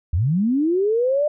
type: linear sweep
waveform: sine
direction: up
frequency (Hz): 71.1 to 608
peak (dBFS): -16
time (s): 0.13-1.28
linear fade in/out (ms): 5
effects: none